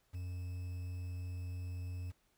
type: tone with quantisation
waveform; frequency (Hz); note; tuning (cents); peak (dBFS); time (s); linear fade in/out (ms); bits
triangle; 89.7; F2; +47; -37; 0.13-2.12; 20; 10
effects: pink hiss -75 dBFS RMS until 2.37 s